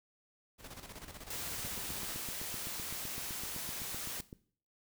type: noise with tremolo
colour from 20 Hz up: pink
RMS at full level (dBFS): -47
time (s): 0.58-2.18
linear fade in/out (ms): 50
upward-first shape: square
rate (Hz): 16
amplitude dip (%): 60
type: noise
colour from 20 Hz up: white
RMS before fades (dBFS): -41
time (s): 1.3-4.21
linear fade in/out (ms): 5
type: click train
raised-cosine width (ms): 3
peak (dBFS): -33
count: 22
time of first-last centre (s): 1.65-4.329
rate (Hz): 7.84
effects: noise-tail reverb RT60 0.5 s tail -18 dB re dry